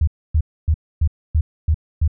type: tone bursts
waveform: sine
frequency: 77.8 Hz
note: D#2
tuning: in tune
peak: -12 dBFS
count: 7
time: 0.01-2.078 s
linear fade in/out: 5 ms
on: 64 ms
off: 270 ms
effects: none